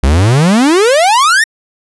45% pulse exponential sweep, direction up, 61.5 to 1885 Hz, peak -6 dBFS, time 0.03-1.44 s, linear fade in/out 5 ms, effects resampled to 24000 Hz

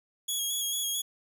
15% pulse tone with vibrato, 3322 Hz, G#7, in tune, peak -22 dBFS, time 0.28-1.02 s, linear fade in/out 10 ms, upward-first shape square, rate 4.5 Hz, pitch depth 23 cents each way, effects 10-bit

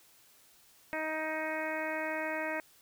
harmonic tone, 313.5 Hz, D#4, 13 cents sharp, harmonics 1 / 2 / 3 / 4 / 5 / 6 / 7 / 8, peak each -41 / -37 / -41 / -47 / -41 / -40 / -42 / -46 dBFS, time 0.93-2.6 s, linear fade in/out 0 ms, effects white hiss -62 dBFS RMS until 2.81 s

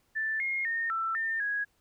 sine tone with pitch steps, 1765 / 2143 / 1834 / 1333 / 1804 / 1659 Hz, A6 / C7 / A#6 / E6 / A6 / G#6, +5 / +41 / -29 / +19 / +43 / -2 cents, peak -28 dBFS, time 0.15-1.65 s, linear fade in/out 20 ms, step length 250 ms, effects pink hiss -71 dBFS RMS until 1.8 s

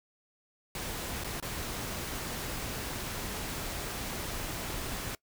pink noise with dropouts, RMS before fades -37 dBFS, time 0.75-5.15 s, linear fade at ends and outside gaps 2 ms, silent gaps 1.238-1.244 / 1.401-1.425 s, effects noise-tail reverb RT60 0.1 s tail -22 dB re dry

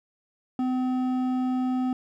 triangle tone with hard clipping, 255 Hz, C4, 44 cents flat, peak -25 dBFS, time 0.59-1.93 s, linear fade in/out 2 ms, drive 12 dB, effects none

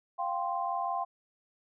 sine chord, F suspended second, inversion none, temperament equal, 698.5 / 784 / 1046.5 Hz, F5 / G5 / C6, 0 / 0 / 0 cents, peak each -34 dBFS, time 0.18-1.05 s, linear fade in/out 20 ms, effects none

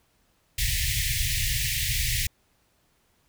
pink band-stop noise, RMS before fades -26 dBFS, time 0.58-2.27 s, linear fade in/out 5 ms, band 140 to 1800 Hz, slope 96 dB/octave, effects pink hiss -67 dBFS RMS until 3.28 s

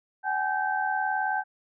sine tone cluster, 763 / 842 / 1554 Hz, G5 / G#5 / G6, -47 / +24 / -16 cents, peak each -29 dBFS, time 0.23-1.44 s, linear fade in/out 50 ms, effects none

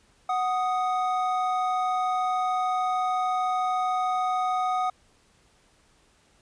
triangle tone pair together, 740 / 1244.5 Hz, F#5 / D#6, 0 / 0 cents, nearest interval major sixth, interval 900 cents, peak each -23 / -26 dBFS, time 0.29-4.9 s, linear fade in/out 5 ms, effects pink hiss -62 dBFS RMS until 6.41 s + resampled to 22050 Hz

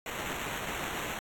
violet noise with sample-and-hold, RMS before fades -37 dBFS, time 0.06-1.19 s, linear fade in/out 2 ms, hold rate 4900 Hz, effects AAC 64 kbps

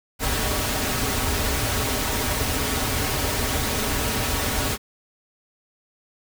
pink noise with comb filter, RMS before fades -24 dBFS, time 0.19-4.78 s, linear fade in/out 50 ms, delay 5.8 ms, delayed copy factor -0.6, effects none

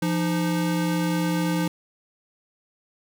square tone pair together, 172.2 / 308.2 Hz, F3 / D#4, -24 / -16 cents, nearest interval minor seventh, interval 1008 cents, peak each -24 / -27 dBFS, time 0.02-1.68 s, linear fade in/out 5 ms, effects none

